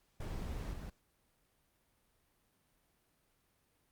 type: noise with level steps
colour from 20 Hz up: brown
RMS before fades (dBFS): -41 / -45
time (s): 0.2-0.9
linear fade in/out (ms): 5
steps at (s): 0.73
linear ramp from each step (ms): 5
effects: pink hiss -75 dBFS RMS until 3.91 s + Opus 48 kbps